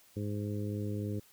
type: harmonic tone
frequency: 103.4 Hz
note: G#2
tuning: 7 cents flat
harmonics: 1 / 2 / 3 / 4 / 5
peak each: -35 / -39 / -41 / -43 / -47 dBFS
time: 0.16-1.2 s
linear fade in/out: 10 ms
effects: white hiss -62 dBFS RMS until 1.32 s